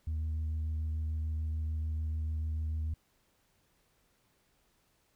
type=tone with vibrato; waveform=sine; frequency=78.4 Hz; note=D#2; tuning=14 cents sharp; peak=-29 dBFS; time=0.07-2.94 s; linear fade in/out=5 ms; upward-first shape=sine; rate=6.8 Hz; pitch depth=11 cents each way; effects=tanh soft clip ceiling -30 dBFS + pink hiss -72 dBFS RMS until 5.15 s